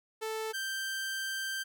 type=tone pair in turn; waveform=sawtooth; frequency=440 / 1568 Hz; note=A4 / G6; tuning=0 / 0 cents; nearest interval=octave + minor seventh; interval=2200 cents; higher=second; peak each=-30 / -30 dBFS; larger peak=neither; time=0.21-0.53 / 0.53-1.64 s; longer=second; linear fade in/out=20 ms; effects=none